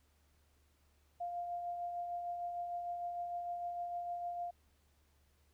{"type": "tone with tremolo", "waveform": "sine", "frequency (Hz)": 700, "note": "F5", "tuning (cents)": 4, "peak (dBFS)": -36, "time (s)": [1.2, 4.51], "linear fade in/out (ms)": 10, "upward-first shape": "triangle", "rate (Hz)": 6.6, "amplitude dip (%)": 40, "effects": ["added 73 Hz sine -70 dBFS peak until 5.53 s", "pink hiss -75 dBFS RMS until 5.53 s"]}